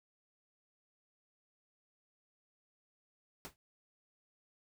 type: noise with exponential decay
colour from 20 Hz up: pink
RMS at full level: -42 dBFS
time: 3.45-3.56 s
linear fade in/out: 0 ms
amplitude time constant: 22 ms
effects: none